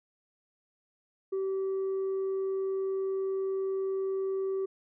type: tone with tanh clipping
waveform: sine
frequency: 385 Hz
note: G4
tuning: 31 cents flat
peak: -29 dBFS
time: 1.32-4.66 s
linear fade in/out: 10 ms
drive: 1 dB
effects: none